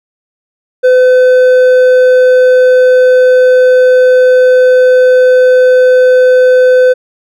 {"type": "tone with hard clipping", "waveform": "sine", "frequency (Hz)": 507, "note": "B4", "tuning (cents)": 45, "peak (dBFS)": -4, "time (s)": [0.83, 6.94], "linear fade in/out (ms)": 20, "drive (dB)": 5, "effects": []}